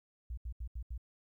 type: tone bursts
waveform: sine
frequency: 58.8 Hz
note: A#1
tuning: 16 cents sharp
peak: -37 dBFS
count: 5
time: 0.3-0.978 s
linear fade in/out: 5 ms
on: 74 ms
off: 77 ms
effects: 13-bit